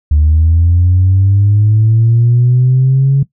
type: linear sweep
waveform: sine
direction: up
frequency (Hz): 73.42 to 139.1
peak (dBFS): -5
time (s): 0.11-3.23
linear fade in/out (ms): 5
effects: noise-tail reverb RT60 0.1 s tail -18 dB re dry + tanh soft clip ceiling -2 dBFS